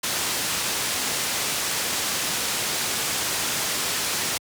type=low-pass noise; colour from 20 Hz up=white; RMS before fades=-26 dBFS; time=0.03-4.38 s; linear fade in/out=10 ms; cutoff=8700 Hz; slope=12 dB/octave; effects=high-pass 80 Hz 12 dB/octave